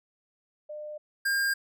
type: tone pair in turn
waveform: sine / square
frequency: 602 / 1607.1 Hz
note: D5 / G6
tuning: +43 / +43 cents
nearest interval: octave + perfect fourth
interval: 1700 cents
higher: second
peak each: -36 / -25 dBFS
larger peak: second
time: 0.69-0.98 / 1.25-1.54 s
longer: neither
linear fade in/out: 10 ms
effects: none